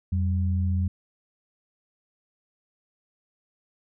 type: tone pair together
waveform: sine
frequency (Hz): 87.31 / 191.64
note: F2 / G3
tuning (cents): 0 / -39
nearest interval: octave + major second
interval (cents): 1361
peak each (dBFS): -22 / -30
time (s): 0.12-0.88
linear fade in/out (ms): 5
effects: none